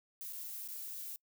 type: noise with dropouts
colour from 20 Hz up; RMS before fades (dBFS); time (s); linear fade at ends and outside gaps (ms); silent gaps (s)
violet; -44; 0.21-1.16; 0; 0.325-0.331 / 0.677-0.686
effects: noise-tail reverb RT60 0.1 s tail -26 dB re dry